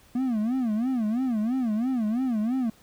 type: tone with vibrato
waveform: triangle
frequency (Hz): 235.9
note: A#3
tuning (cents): +21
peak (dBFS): -21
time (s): 0.15-2.7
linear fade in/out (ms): 5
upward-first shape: sine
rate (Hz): 3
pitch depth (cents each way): 200
effects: pink hiss -57 dBFS RMS until 2.82 s